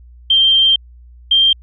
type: tone pair in turn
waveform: sine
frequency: 3157 / 3173 Hz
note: G7 / G7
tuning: +12 / +20 cents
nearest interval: unison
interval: 8 cents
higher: second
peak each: -8 dBFS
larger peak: neither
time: 0.3-0.76 / 1.31-1.53 s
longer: first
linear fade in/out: 5 ms
effects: added 60 Hz sine -38 dBFS peak until 1.62 s